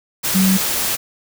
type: tone in noise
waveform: sine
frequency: 189.8 Hz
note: F#3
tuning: 44 cents sharp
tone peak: -12 dBFS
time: 0.34-0.58 s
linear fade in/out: 20 ms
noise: white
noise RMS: -20 dBFS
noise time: 0.23-0.97 s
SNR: +5 dB
effects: none